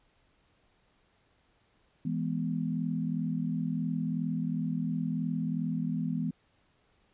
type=chord; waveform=sine; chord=E major; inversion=none; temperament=equal; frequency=164.81 / 207.7 / 246.9 Hz; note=E3 / G#3 / B3; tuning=0 / 0 / 0 cents; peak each=-32 / -35 / -33 dBFS; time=2.05-6.31 s; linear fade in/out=5 ms; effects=pink hiss -69 dBFS RMS until 7.13 s + resampled to 8000 Hz